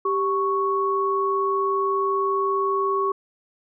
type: tone pair together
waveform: sine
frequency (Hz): 392 / 1108.7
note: G4 / C#6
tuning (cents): 0 / 0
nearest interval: octave + tritone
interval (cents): 1800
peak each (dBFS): -23 / -22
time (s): 0.05-3.12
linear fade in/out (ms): 5
effects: none